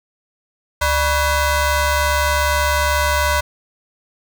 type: ring-modulated tone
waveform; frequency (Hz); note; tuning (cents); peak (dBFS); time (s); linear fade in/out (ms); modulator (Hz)
20% pulse; 523.3; C5; 0; -7; 0.81-3.41; 10; 452
effects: none